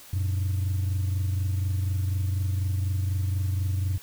sine tone pair together, 92.62 / 116.7 Hz, F#2 / A#2, +2 / +2 cents, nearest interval major third, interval 400 cents, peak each -22 / -30 dBFS, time 0.13-3.98 s, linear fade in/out 5 ms, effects tanh soft clip ceiling -21 dBFS + white hiss -48 dBFS RMS until 4.02 s

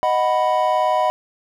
triangle chord, B major, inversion first, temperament equal, 622.3 / 740 / 987.8 Hz, D#5 / F#5 / B5, 0 / 0 / 0 cents, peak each -18 dBFS, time 0.03-1.1 s, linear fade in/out 0 ms, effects none

